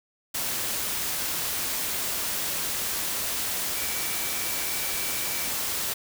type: tone in noise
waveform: sine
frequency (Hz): 2309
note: D7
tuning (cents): -30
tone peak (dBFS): -39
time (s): 3.75-5.48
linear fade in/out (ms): 10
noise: white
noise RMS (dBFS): -29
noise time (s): 0.34-5.94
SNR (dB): -13
effects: none

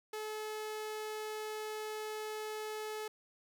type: tone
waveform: sawtooth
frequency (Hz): 430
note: A4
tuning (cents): -40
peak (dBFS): -35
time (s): 0.13-3.08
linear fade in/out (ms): 5
effects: none

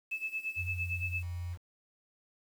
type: tone with tremolo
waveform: sine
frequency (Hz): 2613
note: E7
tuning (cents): -16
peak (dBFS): -31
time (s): 0.11-1.23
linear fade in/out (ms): 10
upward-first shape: sine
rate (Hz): 8.8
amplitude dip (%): 85
type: tone with pitch glide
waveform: sine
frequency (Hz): 88.8 to 87.63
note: F2 to F2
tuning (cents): +29 to +6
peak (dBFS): -35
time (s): 0.56-1.58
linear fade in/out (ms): 50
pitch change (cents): -23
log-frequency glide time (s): 0.78-1.24
effects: 9-bit

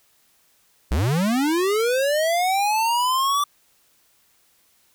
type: linear sweep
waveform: square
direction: up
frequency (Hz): 53.2 to 1169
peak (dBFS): -19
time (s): 0.91-3.44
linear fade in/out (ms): 5
effects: white hiss -61 dBFS RMS until 4.94 s

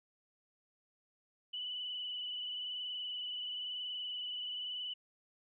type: tone with frequency modulation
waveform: sine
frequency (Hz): 2975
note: F#7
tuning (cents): +9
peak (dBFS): -38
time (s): 1.53-4.94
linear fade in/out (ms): 10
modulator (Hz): 21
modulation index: 2.7
effects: none

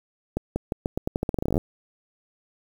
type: accelerating click train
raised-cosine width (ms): 2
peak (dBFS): -11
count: 20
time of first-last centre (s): 0.37-1.579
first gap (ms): 190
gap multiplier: 0.85
effects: 7-bit

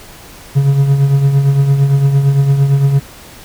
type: tone with tremolo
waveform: triangle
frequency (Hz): 138.9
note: C#3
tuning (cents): +4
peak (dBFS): -3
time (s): 0.55-3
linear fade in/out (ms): 20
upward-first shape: triangle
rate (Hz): 8.8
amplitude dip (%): 60
effects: pink hiss -36 dBFS RMS until 3.44 s

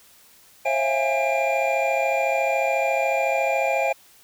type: tone cluster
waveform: triangle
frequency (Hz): 538 / 662 / 696 / 823 / 2389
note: C5 / E5 / F5 / G#5 / D7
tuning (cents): +48 / +7 / -6 / -16 / +29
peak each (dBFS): -23 / -23 / -28 / -24 / -25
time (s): 0.65-3.93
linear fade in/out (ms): 10
effects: white hiss -53 dBFS RMS until 4.23 s

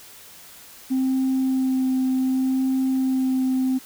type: tone with vibrato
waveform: sine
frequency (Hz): 261.2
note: C4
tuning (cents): -3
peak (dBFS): -17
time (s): 0.9-3.79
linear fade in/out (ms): 20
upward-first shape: sine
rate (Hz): 0.66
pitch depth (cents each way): 11
effects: tanh soft clip ceiling -16 dBFS + white hiss -45 dBFS RMS until 3.85 s

